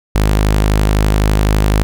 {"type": "tone", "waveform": "sawtooth", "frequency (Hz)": 51.91, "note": "G#1", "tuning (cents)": 0, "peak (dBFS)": -6, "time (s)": [0.15, 1.83], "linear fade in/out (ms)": 0, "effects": []}